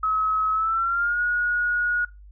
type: tone with pitch glide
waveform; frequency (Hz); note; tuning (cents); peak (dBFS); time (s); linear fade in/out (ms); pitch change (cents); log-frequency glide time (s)
sine; 1283 to 1448.5; E6 to F#6; -47 to -37; -20; 0.03-2.05; 5; +210; 0.52-1.21
effects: noise-tail reverb RT60 0.2 s tail -20 dB re dry + added 50 Hz sine -43 dBFS peak until 2.31 s